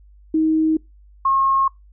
sine tone pair in turn, 316 / 1080.8 Hz, D#4 / C#6, +27 / -44 cents, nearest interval octave + major sixth, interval 2129 cents, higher second, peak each -14 dBFS, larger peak neither, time 0.34-0.77 / 1.25-1.68 s, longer neither, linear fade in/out 5 ms, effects noise-tail reverb RT60 0.2 s tail -25 dB re dry + added 50 Hz sine -45 dBFS peak until 1.92 s

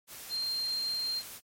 sine tone in noise, 4186 Hz, C8, in tune, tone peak -30 dBFS, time 0.29-1.23 s, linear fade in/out 50 ms, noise white, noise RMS -45 dBFS, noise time 0.07-1.41 s, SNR +12 dB, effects MP3 64 kbps

